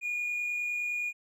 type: tone with amplitude modulation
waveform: triangle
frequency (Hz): 2439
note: D#7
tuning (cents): -35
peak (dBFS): -26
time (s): 0.01-1.13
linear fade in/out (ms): 50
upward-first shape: sine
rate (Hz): 49.7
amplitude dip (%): 30
effects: tanh soft clip ceiling -24 dBFS